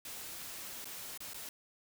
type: noise with dropouts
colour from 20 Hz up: white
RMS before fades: -45 dBFS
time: 0.05-1.49 s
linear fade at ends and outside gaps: 2 ms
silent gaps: 0.845-0.854 / 1.176-1.204 / 1.335-1.343 s
effects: none